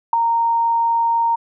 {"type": "tone with ADSR envelope", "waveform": "sine", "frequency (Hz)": 926, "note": "A#5", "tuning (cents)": -12, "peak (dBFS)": -7, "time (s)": [0.13, 1.36], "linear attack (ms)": 4, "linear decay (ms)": 4, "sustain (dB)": -7, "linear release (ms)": 13, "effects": []}